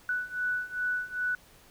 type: beating tone pair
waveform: sine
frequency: 1482 / 1484.5 Hz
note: F#6 / F#6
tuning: +2 / +5 cents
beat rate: 2.5 Hz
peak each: -33 / -31 dBFS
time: 0.09-1.35 s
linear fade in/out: 2 ms
effects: pink hiss -57 dBFS RMS until 1.7 s